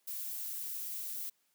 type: noise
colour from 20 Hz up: violet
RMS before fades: -40 dBFS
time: 0.07-1.3 s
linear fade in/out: 10 ms
effects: white hiss -75 dBFS RMS until 1.54 s + high-pass 150 Hz 12 dB/octave